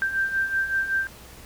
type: beating tone pair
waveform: sine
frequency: 1568 / 1573.3 Hz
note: G6 / G6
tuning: 0 / +6 cents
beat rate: 5.3 Hz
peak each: -29 / -23 dBFS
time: 0.02-1.07 s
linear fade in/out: 0 ms
effects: added 62 Hz sine -49 dBFS peak until 1.45 s + pink hiss -46 dBFS RMS until 1.45 s